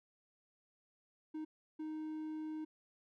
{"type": "tone bursts at uneven times", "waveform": "triangle", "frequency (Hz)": 311.1, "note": "D#4", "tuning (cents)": 0, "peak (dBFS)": -38, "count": 2, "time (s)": [[1.34, 1.45], [1.79, 2.65]], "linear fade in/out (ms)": 10, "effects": []}